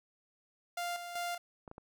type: tone with tremolo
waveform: sawtooth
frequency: 698 Hz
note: F5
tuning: 1 cent flat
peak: -31 dBFS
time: 0.77-1.38 s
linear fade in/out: 5 ms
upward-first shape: square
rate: 2.6 Hz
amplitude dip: 55%
type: clicks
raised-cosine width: 1 ms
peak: -33 dBFS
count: 3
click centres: 1.678 / 1.714 / 1.781 s
effects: none